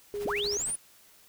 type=noise with tremolo; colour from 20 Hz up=pink; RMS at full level=-43 dBFS; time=0.13-0.77 s; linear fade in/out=50 ms; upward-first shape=sine; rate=13 Hz; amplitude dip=70%
type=tone; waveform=sine; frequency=410 Hz; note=G#4; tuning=22 cents flat; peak=-31 dBFS; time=0.14-0.57 s; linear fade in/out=0 ms
type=linear sweep; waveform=sine; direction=up; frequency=50.5 to 10000 Hz; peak=-29 dBFS; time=0.25-0.76 s; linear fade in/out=10 ms
effects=white hiss -58 dBFS RMS until 1.28 s